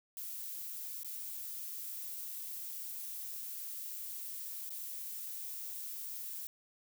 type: noise with dropouts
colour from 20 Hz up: violet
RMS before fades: -43 dBFS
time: 0.17-6.47 s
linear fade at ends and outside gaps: 1 ms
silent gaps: 1.033-1.046 / 4.694-4.704 s
effects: none